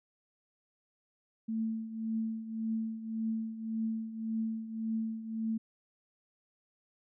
sine tone with tremolo, 222.8 Hz, A3, 22 cents sharp, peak -29 dBFS, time 1.48-5.58 s, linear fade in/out 10 ms, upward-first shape triangle, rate 1.8 Hz, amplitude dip 75%, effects none

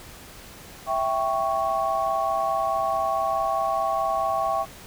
sine chord, C# diminished, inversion first, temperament equal, 659.3 / 784 / 1108.7 Hz, E5 / G5 / C#6, 0 / 0 / 0 cents, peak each -26 dBFS, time 0.86-4.66 s, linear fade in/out 50 ms, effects pink hiss -44 dBFS RMS until 4.86 s

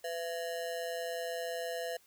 square ring-modulated tone, 587.3 Hz, D5, in tune, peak -33 dBFS, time 0.04-1.97 s, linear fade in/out 5 ms, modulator 85.2 Hz, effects white hiss -65 dBFS RMS until 2.06 s

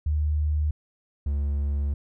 sine / triangle tone pair in turn, 75.5 / 71.26 Hz, D2 / C#2, +48 / +48 cents, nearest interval minor second, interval 100 cents, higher first, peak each -21 dBFS, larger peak neither, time 0.06-0.71 / 1.26-1.94 s, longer second, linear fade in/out 5 ms, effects none

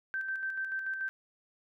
sine tone with tremolo, 1556 Hz, G6, 13 cents flat, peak -31 dBFS, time 0.14-1.09 s, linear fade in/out 0 ms, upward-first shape square, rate 6.9 Hz, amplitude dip 40%, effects none

